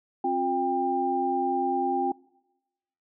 sine tone cluster, 266.6 / 356.4 / 795 Hz, C4 / F4 / G5, +33 / +35 / +24 cents, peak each -31 / -29 / -25 dBFS, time 0.24-2.12 s, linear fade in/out 5 ms, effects noise-tail reverb RT60 1.0 s tail -24 dB re dry

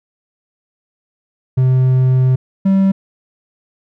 triangle tone pair in turn, 129.1 / 193.43 Hz, C3 / G3, -23 / -23 cents, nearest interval perfect fifth, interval 700 cents, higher second, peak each -7 dBFS, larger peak neither, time 1.57-2.36 / 2.65-2.92 s, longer first, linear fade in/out 10 ms, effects none

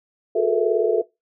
sine tone cluster, 363.2 / 420.2 / 442.1 / 480.1 / 659 Hz, F#4 / G#4 / A4 / B4 / E5, -32 / +20 / +8 / -49 / -1 cents, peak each -24 / -24 / -19 / -25 / -24 dBFS, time 0.35-1.02 s, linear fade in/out 10 ms, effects noise-tail reverb RT60 0.2 s tail -20 dB re dry

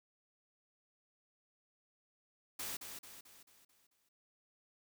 white noise with echo, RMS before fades -42 dBFS, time 2.59-2.77 s, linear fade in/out 5 ms, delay 220 ms, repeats 6, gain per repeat -6 dB, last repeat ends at 4.09 s, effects none

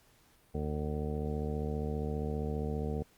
harmonic tone, 75 Hz, D2, 37 cents sharp, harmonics 1 / 2 / 3 / 4 / 5 / 6 / 7 / 8 / 10, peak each -36 / -38 / -39 / -48 / -46 / -39 / -50 / -49 / -47 dBFS, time 0.54-3.03 s, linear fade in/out 10 ms, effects pink hiss -65 dBFS RMS until 3.17 s + Opus 48 kbps

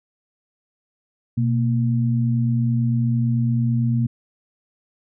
sine tone pair together, 122.74 / 231.7 Hz, B2 / A#3, -10 / -10 cents, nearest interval major seventh, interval 1100 cents, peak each -18 / -22 dBFS, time 1.37-4.07 s, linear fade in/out 10 ms, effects none

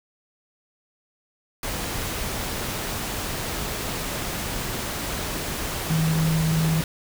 sine tone in noise, 159.8 Hz, D#3, 47 cents sharp, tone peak -19 dBFS, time 5.9-6.81 s, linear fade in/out 2 ms, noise pink, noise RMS -29 dBFS, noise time 1.63-6.84 s, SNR +7 dB, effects none

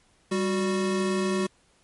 square tone pair together, 196 / 368.2 Hz, G3 / F#4, 0 / -8 cents, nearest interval major seventh, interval 1092 cents, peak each -27 dBFS, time 0.31-1.47 s, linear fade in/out 10 ms, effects pink hiss -63 dBFS RMS until 1.83 s + MP3 48 kbps

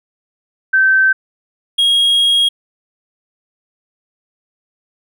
sine / triangle tone pair in turn, 1547 / 3278 Hz, G6 / G#7, -23 / -23 cents, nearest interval octave + minor second, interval 1300 cents, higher second, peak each -8 dBFS, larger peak neither, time 0.73-1.13 / 1.78-2.49 s, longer second, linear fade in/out 10 ms, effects none

